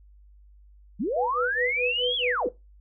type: linear two-way sweep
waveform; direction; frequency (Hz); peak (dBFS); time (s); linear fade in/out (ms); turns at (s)
sine; up then down; 158.8 to 3404 to 158.8; -24; 0.99-2.48; 20; 2.16
type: tone with tremolo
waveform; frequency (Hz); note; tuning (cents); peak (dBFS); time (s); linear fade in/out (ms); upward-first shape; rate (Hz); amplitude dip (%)
sine; 493.9; B4; 0; -23; 1.16-2.49; 5; sine; 4.7; 100
effects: noise-tail reverb RT60 0.2 s tail -18 dB re dry + added 50 Hz sine -50 dBFS peak until 2.8 s